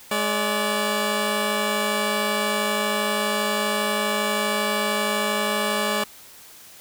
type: tone pair together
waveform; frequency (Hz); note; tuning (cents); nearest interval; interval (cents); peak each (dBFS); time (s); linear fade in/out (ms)
10% pulse; 210 / 577.4; G#3 / D5; +19 / -30; octave + tritone; 1751; -16; 0.11-6.04; 5
effects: white hiss -46 dBFS RMS until 6.8 s